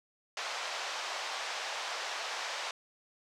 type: band-pass noise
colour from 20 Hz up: pink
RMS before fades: -38 dBFS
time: 0.37-2.71 s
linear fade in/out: 2 ms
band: 630 to 6200 Hz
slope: 24 dB/octave
effects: none